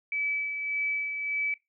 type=tone with tremolo; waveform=sine; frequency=2298 Hz; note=D7; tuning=38 cents flat; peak=-26 dBFS; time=0.12-1.54 s; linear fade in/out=2 ms; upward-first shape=sine; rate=1.7 Hz; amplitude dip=45%; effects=noise-tail reverb RT60 0.2 s tail -20 dB re dry